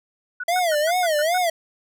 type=tone bursts; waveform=sine; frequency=1472 Hz; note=F#6; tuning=9 cents flat; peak=-26 dBFS; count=7; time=0.4-1.379 s; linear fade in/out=5 ms; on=37 ms; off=120 ms
type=tone with vibrato; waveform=square; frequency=659 Hz; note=E5; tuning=1 cent flat; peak=-19 dBFS; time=0.48-1.5 s; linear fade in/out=5 ms; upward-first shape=sine; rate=2.5 Hz; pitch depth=190 cents each way
effects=none